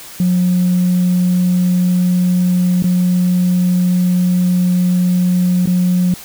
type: tone with dropouts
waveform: sine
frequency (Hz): 179.9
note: F#3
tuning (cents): -48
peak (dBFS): -9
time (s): 0.2-6.14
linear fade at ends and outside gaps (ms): 2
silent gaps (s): 2.824-2.841 / 5.658-5.673
effects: tanh soft clip ceiling -7 dBFS + white hiss -34 dBFS RMS until 6.24 s